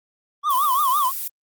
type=tone with vibrato; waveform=triangle; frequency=1108.7 Hz; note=C#6; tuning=in tune; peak=-15 dBFS; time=0.43-1.12 s; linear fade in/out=50 ms; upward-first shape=triangle; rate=5.9 Hz; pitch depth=200 cents each way
type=noise; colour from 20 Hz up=violet; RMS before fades=-27 dBFS; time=0.5-1.28 s; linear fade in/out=5 ms
effects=Opus 24 kbps